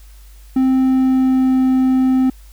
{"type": "tone with pitch glide", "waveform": "triangle", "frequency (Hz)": [261.6, 259.8], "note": ["C4", "C4"], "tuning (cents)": [0, -12], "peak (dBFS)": -9, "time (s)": [0.56, 2.3], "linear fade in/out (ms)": 5, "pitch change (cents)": -12, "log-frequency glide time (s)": [0.77, 1.63], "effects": ["added 50 Hz sine -38 dBFS peak until 2.52 s", "white hiss -51 dBFS RMS until 2.52 s"]}